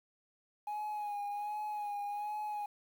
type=tone with vibrato; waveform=sine; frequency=830.6 Hz; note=G#5; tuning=in tune; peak=-33 dBFS; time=0.67-2.66 s; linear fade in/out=5 ms; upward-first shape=sine; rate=1.3 Hz; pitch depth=32 cents each way; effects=tanh soft clip ceiling -35 dBFS + 10-bit